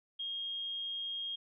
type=tone; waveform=sine; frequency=3245 Hz; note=G#7; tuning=41 cents flat; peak=-36 dBFS; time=0.19-1.36 s; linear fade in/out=10 ms; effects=none